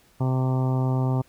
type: harmonic tone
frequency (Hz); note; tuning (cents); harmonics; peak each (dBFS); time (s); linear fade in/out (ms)
129.7; C3; -15; 1 / 2 / 3 / 4 / 5 / 6 / 7 / 8 / 9; -21 / -29 / -34 / -38 / -37 / -38 / -37 / -44 / -42; 0.2-1.22; 10
effects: pink hiss -59 dBFS RMS until 1.28 s